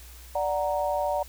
sine chord, D augmented, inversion none, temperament equal, 587.3 / 740 / 932.3 Hz, D5 / F#5 / A#5, 0 / 0 / 0 cents, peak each -27 / -29 / -30 dBFS, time 0.35-1.23 s, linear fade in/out 5 ms, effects added 61 Hz sine -45 dBFS peak until 1.28 s + white hiss -50 dBFS RMS until 1.28 s

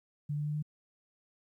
sine tone with pitch steps, 146.83 / 148.19 / 149.57 / 150.96 Hz, D3 / D3 / D3 / D3, 0 / +16 / +32 / +48 cents, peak -31 dBFS, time 0.29-0.626 s, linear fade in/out 10 ms, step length 84 ms, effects 12-bit

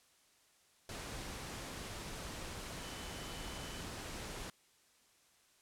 sine tone in noise, 3017 Hz, F#7, 33 cents sharp, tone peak -54 dBFS, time 2.83-3.81 s, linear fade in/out 2 ms, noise pink, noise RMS -45 dBFS, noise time 0.89-4.5 s, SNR -12 dB, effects white hiss -69 dBFS RMS until 5.61 s + low-pass 10000 Hz 12 dB/octave

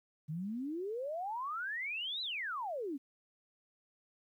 sine exponential two-way sweep, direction up then down, 146.83 to 4086 to 256.6 Hz, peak -36 dBFS, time 0.28-2.98 s, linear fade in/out 20 ms, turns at 2.22 s, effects 12-bit

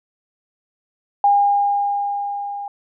sine tone with level ramp, 810 Hz, G#5, 43 cents flat, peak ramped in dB -10 to -26 dBFS, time 1.24-2.68 s, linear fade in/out 2 ms, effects none

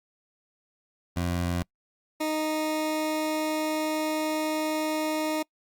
20% pulse tone pair in turn, 87.4 / 310.2 Hz, F2 / D#4, +2 / -5 cents, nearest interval octave + minor seventh, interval 2193 cents, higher second, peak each -21 dBFS, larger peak neither, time 1.16-1.63 / 2.2-5.43 s, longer second, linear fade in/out 10 ms, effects noise-tail reverb RT60 0.1 s tail -26 dB re dry + Opus 48 kbps

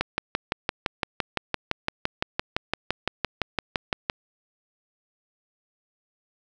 click train, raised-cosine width 0.3 ms, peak -7 dBFS, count 25, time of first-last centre 0.01-4.099 s, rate 5.87 Hz, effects none

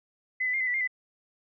sine tone with pitch steps, 2027 / 1999 / 2115 / 2029 / 1965 / 2112 / 2003 Hz, B6 / B6 / C7 / B6 / B6 / C7 / B6, +45 / +20 / +18 / +46 / -9 / +16 / +24 cents, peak -25 dBFS, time 0.4-0.876 s, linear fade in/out 10 ms, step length 68 ms, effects none

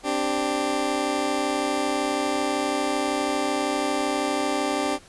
20% pulse chord, C suspended second, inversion none, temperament just, 261.6 / 294.3 / 392.4 Hz, C4 / D4 / G4, 0 / +4 / +2 cents, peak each -25 / -21 / -24 dBFS, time 0.03-4.99 s, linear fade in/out 50 ms, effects pink hiss -50 dBFS RMS until 5.08 s + resampled to 24000 Hz

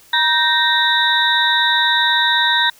sine tone cluster, 952 / 1556 / 1855 / 3620 / 3884 Hz, A#5 / G6 / A#6 / A7 / B7, +36 / -13 / -9 / +48 / -30 cents, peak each -19 dBFS, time 0.13-2.7 s, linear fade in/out 5 ms, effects white hiss -48 dBFS RMS until 2.79 s

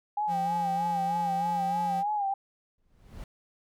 sine tone with vibrato, 814 Hz, G#5, 35 cents flat, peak -26 dBFS, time 0.17-2.34 s, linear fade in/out 5 ms, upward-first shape sine, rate 3.2 Hz, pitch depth 74 cents each way
square tone with pitch glide, 174.61 to 177.66 Hz, F3 to F3, 0 to +30 cents, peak -36 dBFS, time 0.27-2.04 s, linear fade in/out 50 ms, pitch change +30 cents, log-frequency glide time 1.39-1.73 s
brown noise with exponential growth, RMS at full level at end -36 dBFS, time 2.78-3.24 s, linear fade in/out 2 ms, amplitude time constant 100 ms
effects none

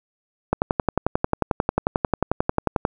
click train, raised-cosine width 1 ms, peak -4 dBFS, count 27, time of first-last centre 0.53-2.851 s, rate 11.2 Hz, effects none

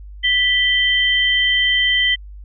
sine tone pair together, 1975 / 3116 Hz, B6 / G7, 0 / -11 cents, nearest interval minor sixth, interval 789 cents, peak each -16 dBFS, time 0.23-2.16 s, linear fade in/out 20 ms, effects added 50 Hz sine -33 dBFS peak until 2.44 s

